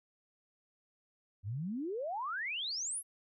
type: exponential sweep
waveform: sine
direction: up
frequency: 90.8 to 11620 Hz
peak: -35 dBFS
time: 1.43-3.03 s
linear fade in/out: 50 ms
effects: none